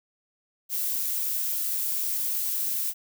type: noise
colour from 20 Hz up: violet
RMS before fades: -28 dBFS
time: 0.69-2.94 s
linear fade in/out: 50 ms
effects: none